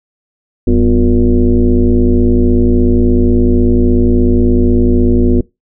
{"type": "tone with frequency modulation", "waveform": "sine", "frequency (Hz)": 136.8, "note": "C#3", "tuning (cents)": -23, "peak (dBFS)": -6, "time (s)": [0.67, 5.41], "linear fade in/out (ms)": 5, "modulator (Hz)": 110, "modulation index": 2.3, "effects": ["noise-tail reverb RT60 0.2 s tail -21 dB re dry"]}